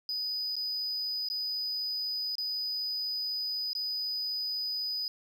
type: tone with dropouts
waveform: sine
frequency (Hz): 4978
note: D#8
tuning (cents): 0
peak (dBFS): -28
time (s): 0.09-5.08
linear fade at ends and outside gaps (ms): 1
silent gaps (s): 0.556-0.565 / 1.287-1.3 / 2.354-2.382 / 3.732-3.751
effects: tanh soft clip ceiling -30 dBFS